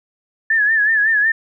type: tone with vibrato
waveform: sine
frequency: 1736 Hz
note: A6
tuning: 24 cents flat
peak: -12 dBFS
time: 0.5-1.32 s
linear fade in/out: 5 ms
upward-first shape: sine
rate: 5.4 Hz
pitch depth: 80 cents each way
effects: none